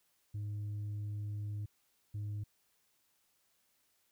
sine tone pair in turn, 103.83 / 103.83 Hz, G#2 / G#2, 0 / 0 cents, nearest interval unison, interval 0 cents, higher neither, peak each -34 / -34 dBFS, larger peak neither, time 0.34-1.66 / 2.14-2.44 s, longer first, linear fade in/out 10 ms, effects tanh soft clip ceiling -36 dBFS + white hiss -75 dBFS RMS until 4.11 s

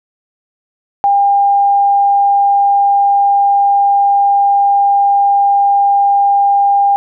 sine tone, 802 Hz, G5, 39 cents sharp, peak -7 dBFS, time 1.04-6.96 s, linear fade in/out 0 ms, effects none

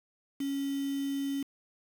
sine tone with quantisation, 277.2 Hz, C#4, in tune, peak -30 dBFS, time 0.4-1.43 s, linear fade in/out 5 ms, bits 7, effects none

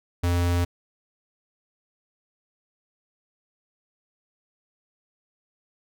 square tone, 87.31 Hz, F2, in tune, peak -21 dBFS, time 0.23-0.65 s, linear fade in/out 10 ms, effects none

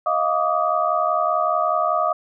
sine tone cluster, 631 / 702 / 1156 / 1241 Hz, D#5 / F5 / D6 / D#6, +24 / +9 / -28 / -5 cents, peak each -23 dBFS, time 0.06-2.13 s, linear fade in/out 5 ms, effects none

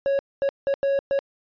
triangle tone bursts at uneven times, 553 Hz, C#5, 4 cents flat, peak -17 dBFS, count 5, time 0.06-0.19 / 0.42-0.49 / 0.67-0.74 / 0.83-0.99 / 1.11-1.19 s, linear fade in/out 0 ms, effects resampled to 11025 Hz

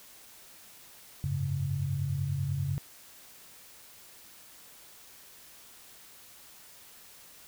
sine chord, F# suspended second, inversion none, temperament equal with one note detuned, 92.5 / 102.69 / 138.59 Hz, F#2 / G#2 / C#3, 0 / -19 / 0 cents, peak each -35 / -36 / -30 dBFS, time 1.24-2.78 s, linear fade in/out 0 ms, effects white hiss -53 dBFS RMS until 7.47 s

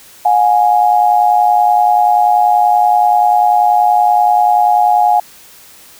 sine tone pair together, 720.2 / 830.6 Hz, F#5 / G#5, -47 / 0 cents, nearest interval major second, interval 247 cents, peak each -10 dBFS, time 0.25-5.2 s, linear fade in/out 5 ms, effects white hiss -40 dBFS RMS until 5.99 s

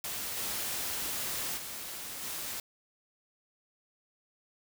white noise with level steps, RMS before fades -37 / -35 / -41 / -38 dBFS, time 0.04-2.6 s, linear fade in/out 2 ms, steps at 0.36 / 1.56 / 2.21 s, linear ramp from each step 20 ms, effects none

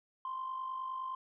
sine tone with amplitude modulation, 1044 Hz, C6, 4 cents flat, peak -33 dBFS, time 0.25-1.15 s, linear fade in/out 2 ms, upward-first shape sine, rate 49.7 Hz, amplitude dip 55%, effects tanh soft clip ceiling -32 dBFS

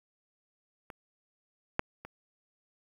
clicks, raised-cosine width 0.5 ms, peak -28 / -11 / -28 dBFS, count 3, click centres 0.902 / 1.794 / 2.05 s, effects 8-bit

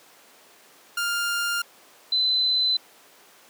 sawtooth / sine tone pair in turn, 1402 / 4031 Hz, F6 / B7, +6 / +35 cents, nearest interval octave + tritone, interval 1829 cents, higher second, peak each -20 / -19 dBFS, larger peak second, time 0.97-1.62 / 2.12-2.77 s, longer neither, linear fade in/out 5 ms, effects pink hiss -52 dBFS RMS until 3.49 s + high-pass 400 Hz 12 dB/octave

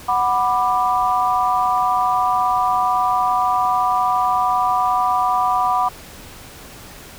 sine chord, B minor, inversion second, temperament just, 740.8 / 987.8 / 1185.3 Hz, F#5 / B5 / D6, +2 / 0 / +16 cents, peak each -19 / -19 / -20 dBFS, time 0.08-5.89 s, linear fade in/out 10 ms, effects pink hiss -39 dBFS RMS until 7.18 s

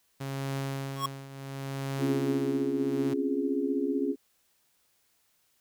sawtooth tone with tremolo, 136.5 Hz, C#3, 26 cents flat, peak -26 dBFS, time 0.2-3.14 s, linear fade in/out 10 ms, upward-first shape triangle, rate 0.69 Hz, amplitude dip 80%
square tone with exponential growth, 1100 Hz, C#6, 14 cents flat, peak -25 dBFS, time 0.91-1.06 s, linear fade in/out 5 ms, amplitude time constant 32 ms
sine chord, Db major seventh, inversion third, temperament equal, 261.6 / 277.2 / 349.2 / 415.3 Hz, C4 / Db4 / F4 / Ab4, 0 / 0 / 0 / 0 cents, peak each -34 / -29 / -34 / -32 dBFS, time 1.98-4.16 s, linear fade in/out 50 ms
effects white hiss -70 dBFS RMS until 5.6 s

